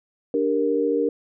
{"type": "chord", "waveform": "sine", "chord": "G minor", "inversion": "second", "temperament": "equal", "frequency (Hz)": [293.7, 392, 466.2], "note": ["D4", "G4", "Bb4"], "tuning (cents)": [0, 0, 0], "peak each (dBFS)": [-24, -26, -21], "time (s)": [0.34, 1.09], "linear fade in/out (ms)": 2, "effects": []}